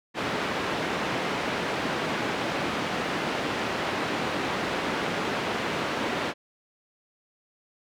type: band-pass noise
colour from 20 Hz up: pink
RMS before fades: -29 dBFS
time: 0.14-6.34 s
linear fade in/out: 50 ms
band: 210 to 2900 Hz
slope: 12 dB/octave
effects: none